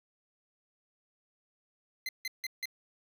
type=tone bursts; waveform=25% pulse; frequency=2063 Hz; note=C7; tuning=25 cents flat; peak=-30 dBFS; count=4; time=2.06-2.656 s; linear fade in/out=2 ms; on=29 ms; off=160 ms; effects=none